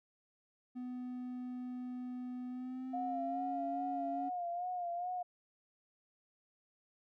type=tone with pitch glide; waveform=triangle; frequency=249.7 to 277.1 Hz; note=B3 to C#4; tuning=+19 to -1 cents; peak=-38 dBFS; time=0.75-4.3 s; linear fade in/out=20 ms; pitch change=+180 cents; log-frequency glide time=2.48-3.6 s
type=tone with vibrato; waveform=sine; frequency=709 Hz; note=F5; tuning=26 cents sharp; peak=-36 dBFS; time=2.93-5.23 s; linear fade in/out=10 ms; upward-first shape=sine; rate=2.4 Hz; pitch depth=52 cents each way
effects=none